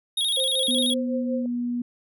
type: tone with vibrato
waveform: square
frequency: 3520 Hz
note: A7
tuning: in tune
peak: -22 dBFS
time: 0.17-0.94 s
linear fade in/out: 5 ms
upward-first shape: square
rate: 13 Hz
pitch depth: 94 cents each way
type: tone with tremolo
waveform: sine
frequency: 523 Hz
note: C5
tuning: 1 cent flat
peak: -25 dBFS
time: 0.37-1.46 s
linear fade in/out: 2 ms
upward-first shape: triangle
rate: 5.4 Hz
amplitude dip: 80%
type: tone with pitch glide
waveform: sine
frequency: 246.9 to 242.1 Hz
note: B3 to B3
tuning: 0 to -34 cents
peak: -24 dBFS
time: 0.68-1.82 s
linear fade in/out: 5 ms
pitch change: -34 cents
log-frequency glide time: 0.84-1.48 s
effects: none